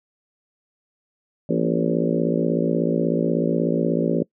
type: harmonic tone with a mistuned harmonic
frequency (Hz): 56.4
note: A1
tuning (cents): +44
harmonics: 3 / 4 / 5 / 6 / 7 / 8 / 9 / 10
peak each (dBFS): -24 / -25 / -26 / -27 / -27 / -28 / -29 / -29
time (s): 1.49-4.23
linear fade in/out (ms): 5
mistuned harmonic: 4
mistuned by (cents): +61
effects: noise-tail reverb RT60 0.1 s tail -23 dB re dry